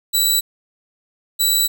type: tone pair in turn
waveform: 15% pulse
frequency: 3947 / 3947 Hz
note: B7 / B7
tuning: -2 / -2 cents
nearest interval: unison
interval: 0 cents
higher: neither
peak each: -7 dBFS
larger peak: neither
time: 0.13-0.41 / 1.39-1.68 s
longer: second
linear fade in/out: 20 ms
effects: none